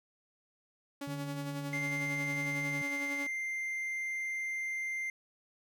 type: tone with tremolo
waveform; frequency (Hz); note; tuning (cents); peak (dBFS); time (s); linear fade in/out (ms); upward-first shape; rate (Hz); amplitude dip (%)
sawtooth; 282.2; C#4; +31; -33; 1.01-3.27; 5; sine; 11; 45
type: tone with vibrato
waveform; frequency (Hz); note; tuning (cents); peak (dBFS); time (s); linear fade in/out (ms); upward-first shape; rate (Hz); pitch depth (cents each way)
triangle; 147.4; D3; +7; -37; 1.07-2.82; 5; triangle; 4.6; 11
type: tone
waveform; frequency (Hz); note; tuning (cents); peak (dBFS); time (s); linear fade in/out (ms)
triangle; 2093; C7; 0; -32; 1.73-5.1; 2
effects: none